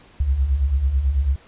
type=beating tone pair; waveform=sine; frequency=60.9 / 70 Hz; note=B1 / C#2; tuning=-24 / +18 cents; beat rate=9.1 Hz; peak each=-24 / -17 dBFS; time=0.2-1.36 s; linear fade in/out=5 ms; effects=pink hiss -50 dBFS RMS until 1.47 s + resampled to 8000 Hz